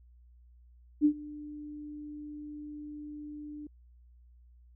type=tone with ADSR envelope; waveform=sine; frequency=297.4 Hz; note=D4; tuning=22 cents sharp; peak=-18 dBFS; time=1.01-3.67 s; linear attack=41 ms; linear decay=78 ms; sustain=-22 dB; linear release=3 ms; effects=added 60 Hz sine -55 dBFS peak until 4.75 s